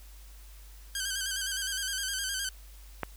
10% pulse tone with vibrato, 1568 Hz, G6, in tune, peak -22 dBFS, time 0.95-2.49 s, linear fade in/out 2 ms, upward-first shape square, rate 9.7 Hz, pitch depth 48 cents each way
click, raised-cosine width 0.5 ms, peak -15 dBFS, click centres 3.033 s
effects added 50 Hz sine -47 dBFS peak until 3.16 s + white hiss -57 dBFS RMS until 3.16 s

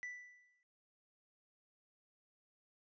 triangle tone with exponential decay, 1975.5 Hz, B6, in tune, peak -39 dBFS, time 0.03-0.63 s, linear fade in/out 0 ms, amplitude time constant 130 ms, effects noise-tail reverb RT60 0.5 s tail -23 dB re dry + resampled to 16000 Hz

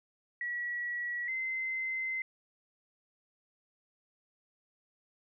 sine tone pair in turn, 1929 / 2065 Hz, B6 / C7, -41 / -23 cents, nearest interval minor second, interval 118 cents, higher second, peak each -33 / -32 dBFS, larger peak second, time 0.41-1.28 / 1.28-2.22 s, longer second, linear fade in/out 2 ms, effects none

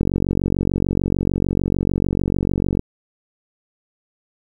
click train, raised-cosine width 3 ms, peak -6 dBFS, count 131, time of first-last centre 0.01-2.794 s, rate 46.7 Hz, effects 8-bit

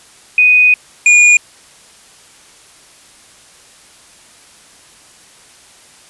sine / square tone pair in turn, 2489 / 2439 Hz, D#7 / D#7, 0 / -35 cents, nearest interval unison, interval 35 cents, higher first, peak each -5 dBFS, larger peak neither, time 0.38-0.74 / 1.06-1.37 s, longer first, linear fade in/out 2 ms, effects white hiss -43 dBFS RMS until 6.09 s + resampled to 24000 Hz

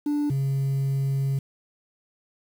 sine tone pair in turn, 293.3 / 136.67 Hz, D4 / C#3, -2 / -24 cents, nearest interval octave + minor second, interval 1322 cents, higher first, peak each -19 dBFS, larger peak neither, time 0.06-0.3 / 0.3-1.39 s, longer second, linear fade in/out 5 ms, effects tanh soft clip ceiling -21 dBFS + 8-bit

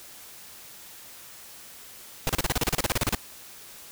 pink noise bursts, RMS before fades -24 dBFS, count 16, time 2.27-3.148 s, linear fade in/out 0 ms, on 23 ms, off 34 ms, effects white hiss -46 dBFS RMS until 3.91 s

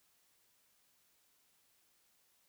silence, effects white hiss -73 dBFS RMS until 2.48 s

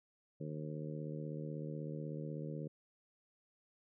harmonic tone, 76.2 Hz, D#2, 36 cents flat, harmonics 2 / 3 / 4 / 5 / 6 / 7, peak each -42 / -49 / -49 / -52 / -50 / -51 dBFS, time 0.4-2.68 s, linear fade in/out 10 ms, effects none

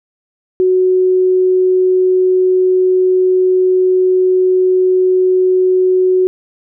sine tone, 370 Hz, F#4, in tune, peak -8 dBFS, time 0.6-6.27 s, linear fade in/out 0 ms, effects none

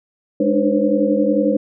sine tone cluster, 206.9 / 292.9 / 304 / 497.6 / 540 Hz, G#3 / D4 / D#4 / B4 / C#5, -6 / -5 / -40 / +13 / -45 cents, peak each -20 dBFS, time 0.4-1.57 s, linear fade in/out 5 ms, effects none

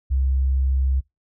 sine tone, 66.3 Hz, C2, 23 cents sharp, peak -17 dBFS, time 0.1-1.01 s, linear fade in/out 20 ms, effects noise-tail reverb RT60 0.2 s tail -25 dB re dry

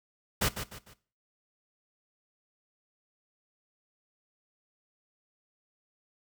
pink noise with echo, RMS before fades -27 dBFS, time 0.41-0.49 s, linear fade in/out 10 ms, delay 150 ms, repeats 3, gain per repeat -9 dB, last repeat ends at 0.94 s, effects noise-tail reverb RT60 0.4 s tail -17 dB re dry

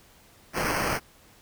white noise with sample-and-hold, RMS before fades -27 dBFS, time 0.53-1 s, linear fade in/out 50 ms, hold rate 3675 Hz, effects pink hiss -56 dBFS RMS until 1.41 s

